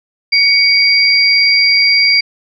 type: tone pair together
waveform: sine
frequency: 2241 / 4749 Hz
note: C#7 / D8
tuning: +18 / +18 cents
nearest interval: octave + minor second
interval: 1300 cents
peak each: -10 dBFS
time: 0.32-2.21 s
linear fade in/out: 10 ms
effects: none